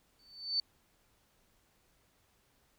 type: tone with exponential growth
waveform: sine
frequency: 4530 Hz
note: C#8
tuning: 37 cents sharp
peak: -26 dBFS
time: 0.19-0.6 s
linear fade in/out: 2 ms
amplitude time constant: 88 ms
effects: pink hiss -71 dBFS RMS until 2.78 s